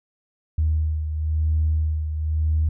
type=beating tone pair; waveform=sine; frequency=77.78 / 78.76 Hz; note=D#2 / D#2; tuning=0 / +22 cents; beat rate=0.98 Hz; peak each=-19 / -27 dBFS; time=0.58-2.69 s; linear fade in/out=5 ms; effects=tanh soft clip ceiling -12 dBFS